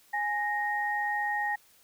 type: tone pair together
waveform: sine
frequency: 830.6 / 1864.7 Hz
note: G#5 / A#6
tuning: 0 / 0 cents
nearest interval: octave + major second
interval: 1400 cents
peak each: -30 / -30 dBFS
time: 0.13-1.56 s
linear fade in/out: 10 ms
effects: white hiss -61 dBFS RMS until 1.83 s

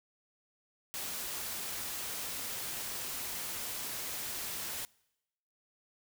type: noise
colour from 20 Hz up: white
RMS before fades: -39 dBFS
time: 0.94-4.85 s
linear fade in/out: 0 ms
effects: noise-tail reverb RT60 0.9 s tail -25 dB re dry

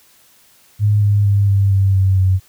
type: tone with pitch steps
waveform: sine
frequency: 104.2 / 102.41 / 100.65 / 98.92 / 97.22 / 95.55 / 93.91 Hz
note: G#2 / G#2 / G2 / G2 / G2 / G2 / F#2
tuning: +6 / -24 / +46 / +16 / -14 / -44 / +26 cents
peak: -10 dBFS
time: 0.79-2.4 s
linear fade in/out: 50 ms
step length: 230 ms
effects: white hiss -51 dBFS RMS until 2.48 s

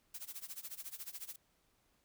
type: noise with tremolo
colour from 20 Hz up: blue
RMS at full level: -44 dBFS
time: 0.14-1.36 s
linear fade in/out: 5 ms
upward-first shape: sine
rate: 14 Hz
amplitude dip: 90%
effects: pink hiss -75 dBFS RMS until 2.04 s

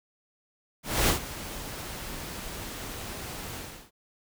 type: noise with ADSR envelope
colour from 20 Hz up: pink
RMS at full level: -22 dBFS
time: 0.83-3.91 s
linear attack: 250 ms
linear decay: 110 ms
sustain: -16 dB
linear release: 340 ms
effects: none

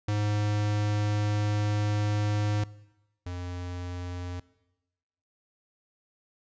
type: tone pair in turn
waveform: square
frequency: 104.5 / 89.04 Hz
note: G#2 / F2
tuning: +11 / +34 cents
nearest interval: minor third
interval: 277 cents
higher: first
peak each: -26 / -34 dBFS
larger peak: first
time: 0.08-2.64 / 3.26-4.4 s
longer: first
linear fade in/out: 5 ms
effects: noise-tail reverb RT60 1.0 s tail -20 dB re dry + resampled to 16000 Hz

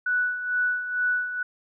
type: tone with tremolo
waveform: sine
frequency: 1480 Hz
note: F#6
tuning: in tune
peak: -20 dBFS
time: 0.06-1.43 s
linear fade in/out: 5 ms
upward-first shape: sine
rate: 2.2 Hz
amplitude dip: 65%
effects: none

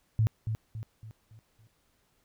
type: tone with echo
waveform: sine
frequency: 110 Hz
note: A2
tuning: in tune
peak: -21 dBFS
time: 0.19-0.27 s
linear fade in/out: 0 ms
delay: 280 ms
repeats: 5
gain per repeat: -7 dB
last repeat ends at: 1.67 s
effects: pink hiss -71 dBFS RMS until 2.24 s

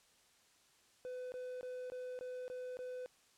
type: tone bursts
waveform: triangle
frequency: 503 Hz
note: B4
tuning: 32 cents sharp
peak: -40 dBFS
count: 7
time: 1.05-3.06 s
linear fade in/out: 0 ms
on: 270 ms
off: 20 ms
effects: white hiss -69 dBFS RMS until 3.37 s + low-pass 9000 Hz 12 dB/octave

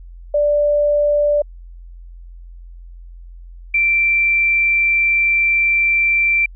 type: tone pair in turn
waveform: sine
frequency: 587.3 / 2349 Hz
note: D5 / D7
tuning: 0 / 0 cents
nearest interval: 2 octaves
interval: 2400 cents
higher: second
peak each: -12 dBFS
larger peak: neither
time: 0.34-1.42 / 3.74-6.46 s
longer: second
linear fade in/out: 5 ms
effects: added 43 Hz sine -34 dBFS peak until 6.55 s

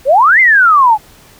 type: exponential two-way sweep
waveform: sine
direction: up then down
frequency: 493.9 to 2129 to 823 Hz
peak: -4 dBFS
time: 0.05-0.98 s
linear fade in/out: 50 ms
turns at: 0.4 s
effects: pink hiss -42 dBFS RMS until 1.39 s

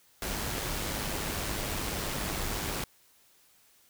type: noise with amplitude modulation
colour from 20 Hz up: pink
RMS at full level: -32 dBFS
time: 0.22-2.84 s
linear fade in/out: 2 ms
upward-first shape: sine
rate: 103 Hz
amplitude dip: 35%
effects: white hiss -63 dBFS RMS until 3.89 s

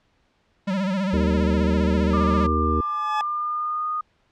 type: tone with vibrato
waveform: square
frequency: 191.6 Hz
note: G3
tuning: 39 cents flat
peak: -22 dBFS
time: 0.67-2.47 s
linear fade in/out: 10 ms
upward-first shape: sine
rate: 15 Hz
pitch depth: 90 cents each way
type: harmonic tone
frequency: 77.78 Hz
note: D#2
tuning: in tune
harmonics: 1 / 3 / 4 / 5 / 6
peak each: -22 / -27 / -28 / -29 / -30 dBFS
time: 1.13-2.81 s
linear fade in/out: 5 ms
type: tone with pitch glide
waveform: sine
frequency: 1192 to 1231.9 Hz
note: D6 to D#6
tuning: +25 to -18 cents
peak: -23 dBFS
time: 2.13-4.01 s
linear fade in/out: 5 ms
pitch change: +57 cents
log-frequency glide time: 3.18-3.88 s
type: tone with exponential growth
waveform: 40% pulse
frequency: 854 Hz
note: G#5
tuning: 48 cents sharp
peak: -20 dBFS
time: 2.61-3.21 s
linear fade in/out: 1 ms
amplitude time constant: 130 ms
effects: pink hiss -65 dBFS RMS until 4.31 s + low-pass 4000 Hz 12 dB/octave

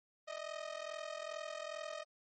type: ring-modulated tone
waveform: sawtooth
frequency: 622.3 Hz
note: D#5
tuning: in tune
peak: -35 dBFS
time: 0.27-2.04 s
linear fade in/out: 20 ms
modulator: 21.2 Hz
effects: low-pass 7000 Hz 12 dB/octave + MP3 32 kbps

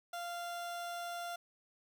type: tone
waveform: 30% pulse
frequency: 694 Hz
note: F5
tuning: 11 cents flat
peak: -37 dBFS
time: 0.13-1.36 s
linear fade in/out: 5 ms
effects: none

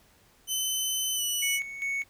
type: tone with pitch glide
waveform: 15% pulse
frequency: 3043 to 2956 Hz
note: F#7 to F#7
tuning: +48 to -2 cents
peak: -20 dBFS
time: 0.47-1.6 s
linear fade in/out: 50 ms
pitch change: -50 cents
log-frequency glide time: 1.15-1.21 s
type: tone with tremolo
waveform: triangle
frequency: 2217 Hz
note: C#7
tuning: in tune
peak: -26 dBFS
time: 1.42-2.04 s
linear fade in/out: 10 ms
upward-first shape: square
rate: 2.5 Hz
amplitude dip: 65%
effects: pink hiss -61 dBFS RMS until 2.09 s

